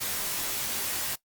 white noise with comb filter, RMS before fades -31 dBFS, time 0-1.16 s, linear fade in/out 20 ms, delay 19 ms, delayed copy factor -0.6, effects noise-tail reverb RT60 0.1 s tail -17 dB re dry + Opus 48 kbps

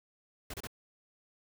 pink noise bursts, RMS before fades -41 dBFS, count 3, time 0.5-0.672 s, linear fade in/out 5 ms, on 38 ms, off 29 ms, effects none

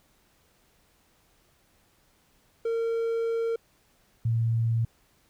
triangle / sine tone pair in turn, 458.3 / 114.58 Hz, A#4 / A#2, -29 / -29 cents, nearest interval 2 octaves, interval 2400 cents, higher first, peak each -23 / -22 dBFS, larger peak second, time 2.65-3.56 / 4.25-4.85 s, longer first, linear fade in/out 5 ms, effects pink hiss -65 dBFS RMS until 5.29 s

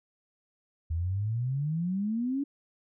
sine exponential sweep, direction up, 78.7 to 287.9 Hz, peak -27 dBFS, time 0.9-2.44 s, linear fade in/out 10 ms, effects none

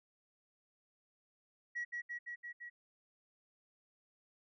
sine tone with echo, 1918 Hz, A#6, 49 cents sharp, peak -35 dBFS, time 1.75-1.85 s, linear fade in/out 20 ms, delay 170 ms, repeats 5, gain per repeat -2 dB, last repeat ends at 2.7 s, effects tanh soft clip ceiling -34 dBFS

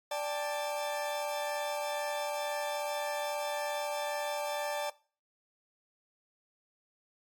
40% pulse chord, D suspended fourth, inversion none, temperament equal with one note detuned, 587.3 / 797.7 / 880 Hz, D5 / G5 / A5, 0 / +30 / 0 cents, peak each -34 / -40 / -37 dBFS, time 0.11-4.9 s, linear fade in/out 5 ms, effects noise-tail reverb RT60 0.4 s tail -21 dB re dry + AAC 64 kbps

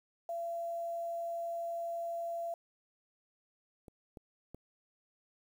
sine tone, 678 Hz, E5, 49 cents sharp, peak -35 dBFS, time 0.29-2.54 s, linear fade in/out 2 ms
clicks, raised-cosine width 2 ms, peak -37 / -34 / -33 dBFS, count 3, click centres 3.882 / 4.172 / 4.546 s
effects 10-bit

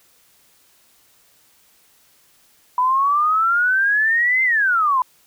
sine exponential two-way sweep, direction up then down, 987.8 to 2093 to 987.8 Hz, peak -14 dBFS, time 2.78-5.02 s, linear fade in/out 2 ms, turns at 4.43 s, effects white hiss -56 dBFS RMS until 5.26 s

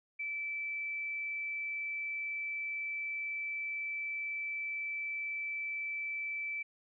sine tone, 2319 Hz, D7, 22 cents flat, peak -35 dBFS, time 0.19-6.63 s, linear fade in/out 10 ms, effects none

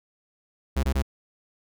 45% pulse tone bursts, 67 Hz, C2, 42 cents sharp, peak -21 dBFS, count 3, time 0.76-1.024 s, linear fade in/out 10 ms, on 74 ms, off 21 ms, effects none

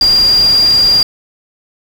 sine tone in noise, 4792 Hz, D8, 34 cents sharp, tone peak -6 dBFS, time 0.01-1.03 s, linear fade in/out 2 ms, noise pink, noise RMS -24 dBFS, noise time 0.01-1.03 s, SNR +15 dB, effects none

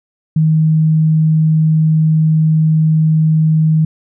sine tone, 157.5 Hz, D#3, 21 cents sharp, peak -8 dBFS, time 0.36-3.85 s, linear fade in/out 5 ms, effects none

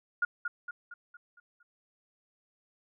sine tone with echo, 1425 Hz, F6, 34 cents sharp, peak -24 dBFS, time 0.22-0.25 s, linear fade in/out 5 ms, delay 230 ms, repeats 6, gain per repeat -6 dB, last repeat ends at 1.63 s, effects none

